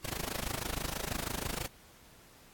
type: noise with amplitude modulation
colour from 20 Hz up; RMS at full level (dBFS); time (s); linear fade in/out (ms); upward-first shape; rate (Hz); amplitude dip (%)
pink; -33; 0.04-1.67; 10; sine; 26.2; 100
effects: pink hiss -58 dBFS RMS until 2.53 s + AAC 64 kbps